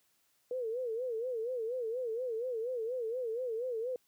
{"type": "tone with vibrato", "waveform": "sine", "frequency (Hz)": 476.7, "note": "A#4", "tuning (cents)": 39, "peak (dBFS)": -33, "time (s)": [0.51, 3.96], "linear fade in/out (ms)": 2, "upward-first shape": "sine", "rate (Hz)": 4.2, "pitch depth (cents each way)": 140, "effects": ["white hiss -73 dBFS RMS until 4.07 s", "high-pass 60 Hz 12 dB/octave"]}